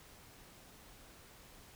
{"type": "silence", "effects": ["pink hiss -58 dBFS RMS until 1.75 s"]}